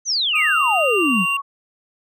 sine exponential sweep, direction down, 6400 to 164.81 Hz, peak -17 dBFS, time 0.05-1.26 s, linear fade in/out 50 ms
sine tone with pitch glide, 1244.5 to 1115.1 Hz, D#6 to C#6, 0 to +10 cents, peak -23 dBFS, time 0.33-1.42 s, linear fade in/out 20 ms, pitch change -190 cents, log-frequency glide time 0.86-1.18 s
triangle tone, 2773 Hz, F7, 13 cents flat, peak -17 dBFS, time 0.35-1.37 s, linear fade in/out 5 ms
effects none

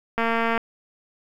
click train, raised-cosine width 0.5 ms, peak -9 dBFS, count 92, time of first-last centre 0.18-0.577 s, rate 229 Hz, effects 8-bit

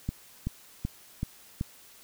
click train, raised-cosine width 5 ms, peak -17 dBFS, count 5, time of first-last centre 0.09-1.611 s, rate 2.63 Hz, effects white hiss -54 dBFS RMS until 2.03 s

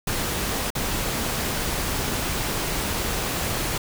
pink noise with dropouts, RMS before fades -26 dBFS, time 0.07-3.78 s, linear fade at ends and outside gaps 5 ms, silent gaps 0.704-0.751 s, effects none

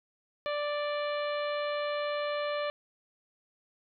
harmonic tone, 587.3 Hz, D5, in tune, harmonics 1 / 2 / 3 / 4 / 5 / 6 / 7, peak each -31 / -37 / -41 / -43 / -45 / -47 / -48 dBFS, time 0.46-2.7 s, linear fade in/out 0 ms, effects none

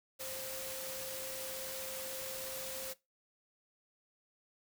sine tone in noise, 527 Hz, C5, 12 cents sharp, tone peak -46 dBFS, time 0.19-2.94 s, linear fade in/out 20 ms, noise white, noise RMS -43 dBFS, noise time 0.19-2.94 s, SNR -6 dB, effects noise-tail reverb RT60 0.2 s tail -19 dB re dry

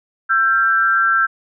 sine tone pair together, 1350.6 / 1577 Hz, E6 / G6, +42 / +10 cents, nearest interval minor third, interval 268 cents, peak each -15 dBFS, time 0.29-1.27 s, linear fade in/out 20 ms, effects none

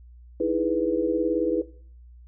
sine chord, E major seventh, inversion third, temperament equal, 311.1 / 329.6 / 415.3 / 493.9 Hz, D#4 / E4 / G#4 / B4, 0 / 0 / 0 / 0 cents, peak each -30 / -26 / -28 / -25 dBFS, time 0.4-1.62 s, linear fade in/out 5 ms, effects noise-tail reverb RT60 0.5 s tail -19 dB re dry + added 60 Hz sine -45 dBFS peak until 2.27 s

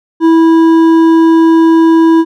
triangle tone with hard clipping, 327.1 Hz, E4, 13 cents flat, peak -5 dBFS, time 0.2-2.25 s, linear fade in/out 50 ms, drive 11 dB, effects none

